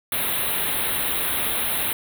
white band-stop noise, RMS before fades -24 dBFS, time 0.12-1.93 s, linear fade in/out 2 ms, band 4000 to 9200 Hz, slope 96 dB/octave, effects none

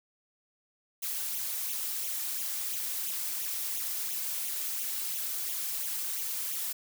blue noise with flanger, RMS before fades -34 dBFS, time 1.02-6.73 s, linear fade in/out 10 ms, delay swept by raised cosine 0.3 to 3.4 ms, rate 2.9 Hz, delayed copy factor +0.7, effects none

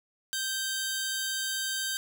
15% pulse tone pair together, 1568 / 3729 Hz, G6 / A#7, 0 / 0 cents, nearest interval octave + minor third, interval 1500 cents, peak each -25 / -27 dBFS, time 0.33-1.97 s, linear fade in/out 0 ms, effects none

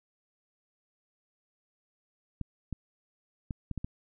clicks, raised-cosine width 5 ms, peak -22 dBFS, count 6, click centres 2.413 / 2.727 / 3.508 / 3.713 / 3.777 / 3.845 s, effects none

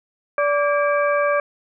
harmonic tone with a mistuned harmonic, 580 Hz, D5, 22 cents flat, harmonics 1 / 2 / 3 / 4, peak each -18 / -22 / -25 / -29 dBFS, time 0.38-1.4 s, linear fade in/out 2 ms, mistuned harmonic 3, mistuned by -130 cents, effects none

